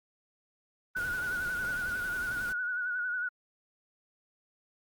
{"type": "tone with vibrato", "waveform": "sine", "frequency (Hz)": 1467, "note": "F#6", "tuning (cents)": -15, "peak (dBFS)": -30, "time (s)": [0.95, 3.29], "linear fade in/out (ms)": 10, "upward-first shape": "sine", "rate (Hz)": 11, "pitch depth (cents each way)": 51}
{"type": "noise", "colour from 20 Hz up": "pink", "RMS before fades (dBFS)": -43, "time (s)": [0.96, 2.53], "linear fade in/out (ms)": 10}
{"effects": ["Opus 24 kbps"]}